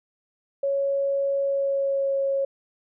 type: tone with pitch glide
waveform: sine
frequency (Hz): 554.4 to 548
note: C#5 to C#5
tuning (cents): 0 to -20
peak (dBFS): -21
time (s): 0.63-2.45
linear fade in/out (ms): 5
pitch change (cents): -20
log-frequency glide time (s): 1.43-2.15
effects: none